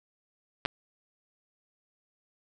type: clicks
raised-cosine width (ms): 0.3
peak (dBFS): -12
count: 2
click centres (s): 0.652 / 0.659
effects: none